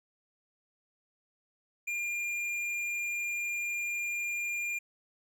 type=tone with tanh clipping; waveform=sine; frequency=2404 Hz; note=D7; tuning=40 cents sharp; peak=-33 dBFS; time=1.87-4.79 s; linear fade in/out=10 ms; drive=11 dB; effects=none